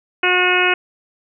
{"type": "harmonic tone", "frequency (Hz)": 362.1, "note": "F#4", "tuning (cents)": -37, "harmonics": [1, 2, 3, 4, 5, 6, 7, 8], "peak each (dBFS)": [-20, -23, -24, -19, -24, -22, -18, -23], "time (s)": [0.23, 0.74], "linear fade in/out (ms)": 5, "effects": []}